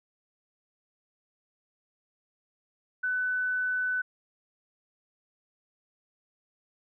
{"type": "tone", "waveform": "sine", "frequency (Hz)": 1500, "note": "F#6", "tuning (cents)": 23, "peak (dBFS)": -26, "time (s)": [3.03, 4.02], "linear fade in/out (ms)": 10, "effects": []}